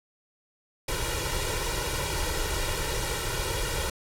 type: noise with comb filter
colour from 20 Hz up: pink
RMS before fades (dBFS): -29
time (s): 0.88-3.9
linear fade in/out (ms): 5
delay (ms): 2.1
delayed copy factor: +0.9
effects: low-pass 12000 Hz 12 dB/octave